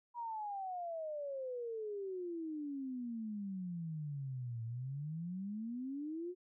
sine exponential two-way sweep, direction down then up, 969 to 112.5 to 367.9 Hz, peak -39 dBFS, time 0.14-6.35 s, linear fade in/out 50 ms, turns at 4.64 s, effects none

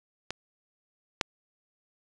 clicks, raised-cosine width 0.2 ms, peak -15 / -7 dBFS, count 2, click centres 0.306 / 1.212 s, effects resampled to 22050 Hz

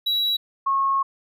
triangle / sine tone pair in turn, 3897 / 1090.4 Hz, B7 / C#6, -24 / -29 cents, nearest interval octave + minor seventh, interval 2205 cents, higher first, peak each -18 dBFS, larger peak neither, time 0.06-0.37 / 0.66-1.03 s, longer second, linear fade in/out 10 ms, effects none

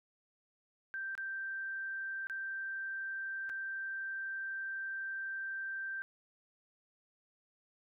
sine tone with dropouts, 1568 Hz, G6, in tune, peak -37 dBFS, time 0.94-6.02 s, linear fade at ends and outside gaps 0 ms, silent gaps 1.152-1.178 / 2.27-2.298 / 3.493-3.498 s, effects none

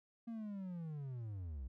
triangle linear sweep, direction down, 234.5 to 58.27 Hz, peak -40 dBFS, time 0.27-1.68 s, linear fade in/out 10 ms, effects none

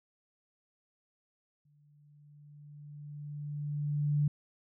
sine tone with exponential growth, 146.83 Hz, D3, in tune, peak -24 dBFS, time 1.65-4.28 s, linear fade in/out 5 ms, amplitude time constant 570 ms, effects none

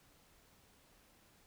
silence, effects pink hiss -67 dBFS RMS until 1.46 s

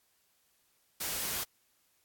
white noise, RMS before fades -35 dBFS, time 1-1.44 s, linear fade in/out 10 ms, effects white hiss -72 dBFS RMS until 2.04 s + AAC 64 kbps

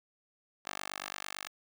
10% pulse tone with high-pass filter sweep, 48.89 Hz, G1, 4 cents flat, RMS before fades -42 dBFS, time 0.65-1.48 s, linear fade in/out 10 ms, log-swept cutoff 860 to 1500 Hz, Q 0.76, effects none

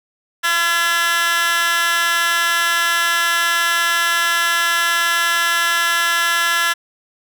15% pulse tone with high-pass filter, 339.3 Hz, F4, 50 cents flat, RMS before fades -17 dBFS, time 0.43-6.74 s, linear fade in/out 20 ms, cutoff 1800 Hz, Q 2.9, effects none

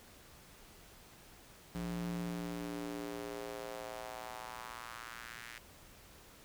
square tone with high-pass filter sweep, 58.27 Hz, A#1, in tune, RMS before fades -43 dBFS, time 1.75-5.58 s, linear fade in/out 0 ms, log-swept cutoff 130 to 1900 Hz, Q 2.2, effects pink hiss -58 dBFS RMS until 6.44 s

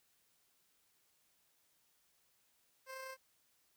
15% pulse tone with amplitude modulation, 526 Hz, C5, 9 cents sharp, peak -38 dBFS, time 2.86-3.17 s, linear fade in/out 50 ms, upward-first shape sine, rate 30.2 Hz, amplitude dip 30%, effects white hiss -75 dBFS RMS until 3.76 s

